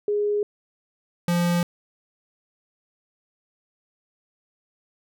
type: tone pair in turn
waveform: sine / square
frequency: 414.2 / 173.69 Hz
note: G#4 / F3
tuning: -5 / -9 cents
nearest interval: octave + minor third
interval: 1504 cents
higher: first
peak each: -20 dBFS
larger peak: neither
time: 0.08-0.43 / 1.28-1.63 s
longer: neither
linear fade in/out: 2 ms
effects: none